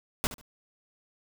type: noise with echo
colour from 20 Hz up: pink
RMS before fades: -27 dBFS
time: 0.24-0.27 s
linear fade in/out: 0 ms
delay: 71 ms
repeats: 2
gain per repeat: -13 dB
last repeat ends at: 0.412 s
effects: none